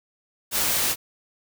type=noise; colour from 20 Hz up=white; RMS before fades=-23 dBFS; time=0.51-0.96 s; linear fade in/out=50 ms; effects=none